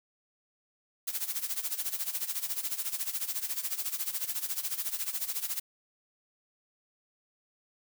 blue noise with tremolo, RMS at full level -31 dBFS, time 1.07-5.6 s, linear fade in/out 10 ms, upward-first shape sine, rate 14 Hz, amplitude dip 80%, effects none

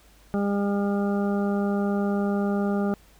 harmonic tone, 201.4 Hz, G3, 47 cents sharp, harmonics 1 / 2 / 3 / 4 / 6 / 7, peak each -23 / -29 / -33 / -35 / -39 / -40 dBFS, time 0.34-2.94 s, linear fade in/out 0 ms, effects added 50 Hz sine -55 dBFS peak until 3.19 s + pink hiss -57 dBFS RMS until 3.19 s

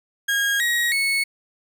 35% pulse tone with pitch steps, 1632 / 1896.5 / 2204 Hz, G#6 / A#6 / C#7, -31 / +29 / -11 cents, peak -17 dBFS, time 0.28-1.24 s, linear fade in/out 10 ms, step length 320 ms, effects none

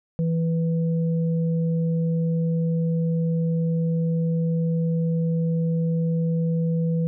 sine tone pair together, 164.81 / 493.9 Hz, E3 / B4, 0 / 0 cents, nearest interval octave + perfect fifth, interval 1900 cents, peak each -20 / -31 dBFS, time 0.19-7.07 s, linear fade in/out 0 ms, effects none

